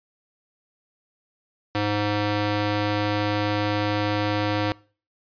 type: tone with high-pass filter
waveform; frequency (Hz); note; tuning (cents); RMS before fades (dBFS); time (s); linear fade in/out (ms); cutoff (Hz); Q
square; 104.1; G#2; +5; -24; 1.75-4.72; 0; 210; 0.55
effects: noise-tail reverb RT60 0.4 s tail -23 dB re dry + resampled to 11025 Hz